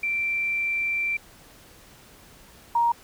sine tone pair in turn, 2349 / 939.2 Hz, D7 / A#5, 0 / +13 cents, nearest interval octave + major third, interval 1587 cents, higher first, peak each -23 / -18 dBFS, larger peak second, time 0.03-1.17 / 2.75-2.92 s, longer first, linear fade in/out 5 ms, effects pink hiss -51 dBFS RMS until 3.03 s

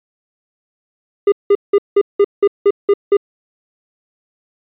triangle tone bursts, 404.2 Hz, G#4, 47 cents flat, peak -5 dBFS, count 9, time 1.27-3.169 s, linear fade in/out 5 ms, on 51 ms, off 180 ms, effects resampled to 8000 Hz

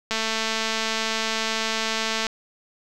click train, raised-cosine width 0.2 ms, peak -8 dBFS, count 480, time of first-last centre 0.11-2.268 s, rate 222 Hz, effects none

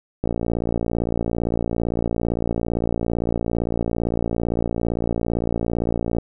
click train, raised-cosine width 2 ms, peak -9 dBFS, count 344, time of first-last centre 0.24-6.185 s, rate 57.7 Hz, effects none

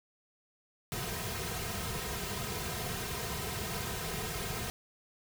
pink noise with comb filter, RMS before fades -37 dBFS, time 0.92-4.7 s, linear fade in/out 0 ms, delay 3.5 ms, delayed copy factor -0.95, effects none

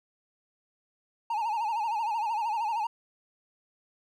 triangle tone with vibrato, 882 Hz, A5, 4 cents sharp, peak -25 dBFS, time 1.3-2.87 s, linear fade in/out 5 ms, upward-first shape sine, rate 13 Hz, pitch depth 110 cents each way, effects none

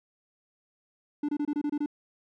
triangle tone bursts, 293.7 Hz, D4, in tune, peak -24 dBFS, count 8, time 1.23-1.861 s, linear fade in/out 5 ms, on 57 ms, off 25 ms, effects none

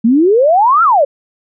sine exponential two-way sweep, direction up then down, 216 to 1400 to 528 Hz, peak -6 dBFS, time 0.04-1.05 s, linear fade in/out 10 ms, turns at 0.83 s, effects none

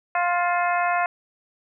harmonic tone with a mistuned harmonic, 351.3 Hz, F4, 10 cents sharp, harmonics 2 / 3 / 4 / 5 / 6 / 7, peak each -22 / -26 / -28 / -30 / -32 / -33 dBFS, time 0.15-1.06 s, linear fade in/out 2 ms, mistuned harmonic 7, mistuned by +64 cents, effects none

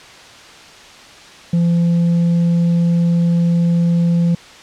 sine tone with tanh clipping, 170.7 Hz, F3, 39 cents flat, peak -12 dBFS, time 1.53-4.35 s, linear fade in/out 5 ms, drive 3 dB, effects white hiss -39 dBFS RMS until 4.62 s + low-pass 5000 Hz 12 dB/octave

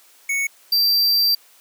square tone pair in turn, 2217 / 4698 Hz, C#7 / D8, 0 / 0 cents, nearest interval octave + minor second, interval 1300 cents, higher second, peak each -20 / -15 dBFS, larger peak second, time 0.29-0.47 / 0.72-1.35 s, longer second, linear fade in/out 5 ms, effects white hiss -52 dBFS RMS until 1.6 s + high-pass 400 Hz 12 dB/octave

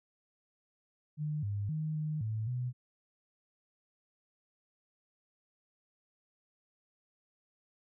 sine tone with pitch steps, 151.1 / 101.7 / 155.4 / 153.5 / 109.5 / 124.6 Hz, D3 / G#2 / D#3 / D#3 / A2 / B2, +50 / -36 / -2 / -23 / -8 / +16 cents, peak -32 dBFS, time 1.17-2.73 s, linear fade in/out 50 ms, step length 260 ms, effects none

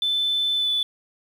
sine tone with pitch glide, 3520 to 3478 Hz, A7 to A7, 0 to -21 cents, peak -19 dBFS, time 0.02-0.83 s, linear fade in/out 2 ms, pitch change -21 cents, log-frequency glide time 0.55-0.7 s, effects tanh soft clip ceiling -15 dBFS + 8-bit

